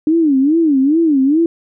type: tone with vibrato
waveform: sine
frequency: 297.1 Hz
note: D4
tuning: 20 cents sharp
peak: -9 dBFS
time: 0.07-1.46 s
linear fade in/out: 2 ms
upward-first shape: sine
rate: 2.4 Hz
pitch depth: 210 cents each way
effects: none